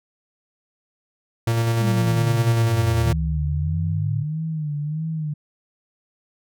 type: tone with tremolo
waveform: 45% pulse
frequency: 115.3 Hz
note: A#2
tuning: 19 cents flat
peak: -17 dBFS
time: 1.47-3.13 s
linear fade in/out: 5 ms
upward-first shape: square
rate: 10 Hz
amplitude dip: 25%
type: exponential two-way sweep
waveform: sine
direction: down then up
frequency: 213.2 to 68.3 to 113.8 Hz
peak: -22 dBFS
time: 1.79-4.25 s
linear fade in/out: 50 ms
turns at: 3.23 s
type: tone with vibrato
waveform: sine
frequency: 153.4 Hz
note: D#3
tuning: 24 cents flat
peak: -23 dBFS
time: 3.05-5.34 s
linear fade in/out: 10 ms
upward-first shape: sine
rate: 1.6 Hz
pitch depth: 84 cents each way
effects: none